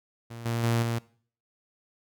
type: tone with level steps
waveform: sawtooth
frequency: 116.54 Hz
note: A#2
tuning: in tune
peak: -35 / -23 / -19 / -23 dBFS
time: 0.3-0.99 s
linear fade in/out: 10 ms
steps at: 0.45 / 0.63 / 0.82 s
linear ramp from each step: 10 ms
effects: noise-tail reverb RT60 0.5 s tail -21 dB re dry